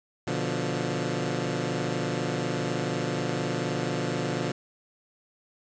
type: chord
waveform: 15% pulse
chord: B diminished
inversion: none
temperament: equal with one note detuned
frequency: 122.69 / 146.83 / 174.61 Hz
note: B2 / D3 / F3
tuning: -11 / 0 / 0 cents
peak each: -25 dBFS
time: 0.27-4.52 s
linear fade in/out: 5 ms
effects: resampled to 16000 Hz + 8-bit